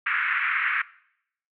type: band-pass noise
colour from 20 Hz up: pink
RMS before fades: -25 dBFS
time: 0.06-0.82 s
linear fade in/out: 5 ms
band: 1300 to 2400 Hz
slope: 48 dB/octave
effects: noise-tail reverb RT60 0.7 s tail -20 dB re dry